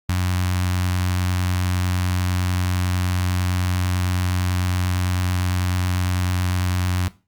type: tone with notch filter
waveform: sawtooth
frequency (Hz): 90.9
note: F#2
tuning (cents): -30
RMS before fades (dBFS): -21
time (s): 0.09-7.08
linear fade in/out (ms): 0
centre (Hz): 460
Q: 0.58
effects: noise-tail reverb RT60 0.3 s tail -17 dB re dry + Opus 48 kbps